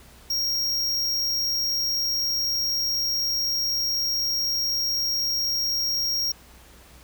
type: tone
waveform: square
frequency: 5588 Hz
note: F8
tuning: in tune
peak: -23 dBFS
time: 0.3-6.32 s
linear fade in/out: 5 ms
effects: added 62 Hz sine -51 dBFS peak until 7.03 s + pink hiss -51 dBFS RMS until 7.03 s